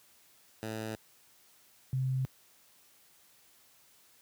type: tone pair in turn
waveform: 10% pulse / sine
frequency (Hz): 110 / 130.81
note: A2 / C3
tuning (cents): 0 / 0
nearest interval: minor third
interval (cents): 300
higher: second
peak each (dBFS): -28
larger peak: neither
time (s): 0.63-0.95 / 1.93-2.25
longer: neither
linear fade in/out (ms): 0
effects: white hiss -63 dBFS RMS until 4.21 s + high-pass 60 Hz 12 dB/octave